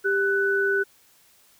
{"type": "tone pair together", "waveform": "sine", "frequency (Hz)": [395.2, 1492], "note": ["G4", "F#6"], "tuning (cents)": [14, 14], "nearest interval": "octave + major seventh", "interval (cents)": 2300, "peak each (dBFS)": [-23, -22], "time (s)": [0.04, 0.84], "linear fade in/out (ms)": 20, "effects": ["white hiss -58 dBFS RMS until 1.59 s"]}